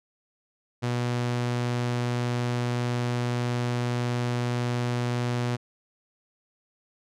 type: tone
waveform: sawtooth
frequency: 121.7 Hz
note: B2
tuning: 25 cents flat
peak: -21 dBFS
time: 0.82-5.57 s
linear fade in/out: 20 ms
effects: low-pass 7000 Hz 12 dB/octave